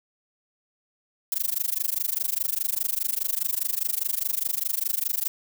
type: noise with amplitude modulation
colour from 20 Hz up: violet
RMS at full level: -23 dBFS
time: 1.32-5.28 s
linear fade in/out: 0 ms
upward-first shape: sine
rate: 24.9 Hz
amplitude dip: 100%
effects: none